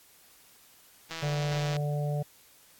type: click train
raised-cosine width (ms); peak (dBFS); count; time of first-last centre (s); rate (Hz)
0.2; -20; 108; 1.11-1.766; 163
type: harmonic tone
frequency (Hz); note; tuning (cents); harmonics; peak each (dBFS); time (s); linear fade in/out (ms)
146.83; D3; 0; 1 / 3 / 4 / 5; -28 / -40 / -37 / -41; 1.22-2.23; 10
effects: white hiss -58 dBFS RMS until 2.79 s + AAC 64 kbps